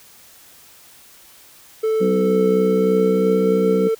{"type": "tone with pitch glide", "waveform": "triangle", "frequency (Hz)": [440, 446.9], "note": ["A4", "A4"], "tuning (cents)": [0, 27], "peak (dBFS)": -14, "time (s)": [1.83, 3.95], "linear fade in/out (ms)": 10, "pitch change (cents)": 27, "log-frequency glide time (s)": [2.54, 3.38]}
{"type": "harmonic tone", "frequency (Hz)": 63.1, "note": "B1", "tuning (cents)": 38, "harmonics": [3, 4, 5, 6, 7, 8], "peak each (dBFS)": [-19, -27, -27, -32, -32, -26], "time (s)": [2, 3.89], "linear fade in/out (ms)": 20}
{"effects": ["white hiss -47 dBFS RMS until 3.99 s"]}